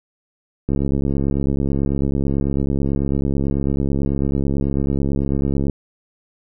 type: click train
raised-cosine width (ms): 3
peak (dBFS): -8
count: 347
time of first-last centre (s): 0.69-5.697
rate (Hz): 69.1
effects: none